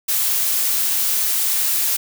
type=noise; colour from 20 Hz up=blue; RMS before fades=-19 dBFS; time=0.08-1.97 s; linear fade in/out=10 ms; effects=none

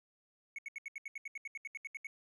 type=tone bursts; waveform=triangle; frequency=2210 Hz; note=C#7; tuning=6 cents flat; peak=-38 dBFS; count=16; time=0.56-2.07 s; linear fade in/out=2 ms; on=25 ms; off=74 ms; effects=resampled to 32000 Hz

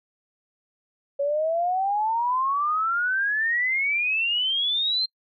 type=exponential sweep; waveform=sine; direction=up; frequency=554.4 to 4186 Hz; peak=-21 dBFS; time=1.19-5.06 s; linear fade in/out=10 ms; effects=noise-tail reverb RT60 0.1 s tail -26 dB re dry

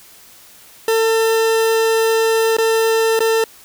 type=tone with dropouts; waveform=40% pulse; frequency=448.7 Hz; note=A4; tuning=34 cents sharp; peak=-12 dBFS; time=0.88-3.44 s; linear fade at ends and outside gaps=2 ms; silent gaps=2.568-2.584 / 3.192-3.204 s; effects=white hiss -44 dBFS RMS until 3.64 s

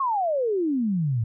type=exponential sweep; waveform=sine; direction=down; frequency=1120 to 106.5 Hz; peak=-21 dBFS; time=0-1.24 s; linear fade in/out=5 ms; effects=none

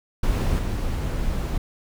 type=noise with level steps; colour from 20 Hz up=brown; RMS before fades=-21 / -25 dBFS; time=0.23-1.58 s; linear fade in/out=5 ms; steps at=0.58 s; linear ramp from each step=20 ms; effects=none

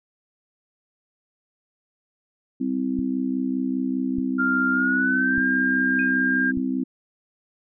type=harmonic tone; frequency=65 Hz; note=C2; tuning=11 cents flat; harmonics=3 / 4 / 5; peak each=-30 / -23 / -31 dBFS; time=2.6-6.84 s; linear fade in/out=10 ms
type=click train; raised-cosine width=5 ms; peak=-21 dBFS; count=4; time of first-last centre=2.99-6.574 s; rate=0.837 Hz
type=tone with pitch glide; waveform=sine; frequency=1396.9 to 1604.6 Hz; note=F6 to G6; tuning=0 to +40 cents; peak=-20 dBFS; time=4.38-6.52 s; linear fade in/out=20 ms; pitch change=+240 cents; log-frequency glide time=4.72-5.44 s
type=tone with exponential decay; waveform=sine; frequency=2489 Hz; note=D#7; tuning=in tune; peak=-28 dBFS; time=5.99-6.16 s; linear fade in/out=2 ms; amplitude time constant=35 ms
effects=none

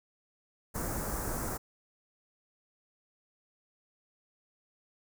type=band-stop noise; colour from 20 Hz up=pink; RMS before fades=-35 dBFS; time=0.74-1.58 s; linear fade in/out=20 ms; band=1600 to 6400 Hz; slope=24 dB/octave; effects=none

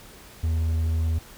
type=tone; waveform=triangle; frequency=80.9 Hz; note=E2; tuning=32 cents flat; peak=-19 dBFS; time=0.43-1.19 s; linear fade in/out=10 ms; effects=pink hiss -47 dBFS RMS until 1.37 s

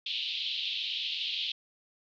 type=band-pass noise; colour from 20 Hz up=white; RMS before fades=-34 dBFS; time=0.06-1.52 s; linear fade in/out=5 ms; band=2800 to 3900 Hz; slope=48 dB/octave; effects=none

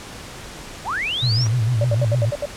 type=linear sweep; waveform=sine; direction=up; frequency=588 to 5920 Hz; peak=-21 dBFS; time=0.84-1.48 s; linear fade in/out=50 ms
type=tone with vibrato; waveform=sine; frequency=116.54 Hz; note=A#2; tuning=in tune; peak=-16 dBFS; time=1.22-2.31 s; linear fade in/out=20 ms; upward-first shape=sine; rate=6.6 Hz; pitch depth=140 cents each way
type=clicks; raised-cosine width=0.5 ms; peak=-19 dBFS; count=2; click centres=1.462 / 1.468 s
type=tone bursts; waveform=sine; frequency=580 Hz; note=D5; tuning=22 cents flat; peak=-20 dBFS; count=7; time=1.81-2.456 s; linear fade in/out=2 ms; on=34 ms; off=68 ms
effects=pink hiss -36 dBFS RMS until 2.56 s + low-pass 9000 Hz 12 dB/octave

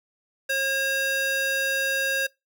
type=tone with high-pass filter; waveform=square; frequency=540 Hz; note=C#5; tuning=45 cents flat; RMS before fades=-25 dBFS; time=0.49-2.27 s; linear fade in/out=10 ms; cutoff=1100 Hz; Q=2.6; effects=noise-tail reverb RT60 0.2 s tail -23 dB re dry

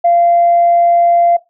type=tone; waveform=sine; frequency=690 Hz; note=F5; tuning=21 cents flat; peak=-6 dBFS; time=0.04-1.37 s; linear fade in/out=10 ms; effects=noise-tail reverb RT60 0.2 s tail -19 dB re dry + tanh soft clip ceiling -2 dBFS

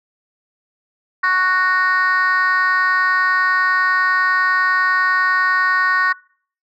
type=chord; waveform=sine; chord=F# major; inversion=second; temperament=just; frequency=1110 / 1480 / 1850 Hz; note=C#6 / F#6 / A#6; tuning=+2 / 0 / -14 cents; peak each=-16 dBFS; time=1.23-6.13 s; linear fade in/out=10 ms; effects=noise-tail reverb RT60 0.5 s tail -24 dB re dry + tanh soft clip ceiling -8 dBFS

